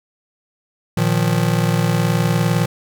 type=chord; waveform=square; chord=Bb suspended fourth; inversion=none; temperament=just; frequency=116.54 / 155.39 / 174.81 Hz; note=Bb2 / Eb3 / F3; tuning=0 / -2 / +2 cents; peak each=-20 dBFS; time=0.97-2.66 s; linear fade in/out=5 ms; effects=none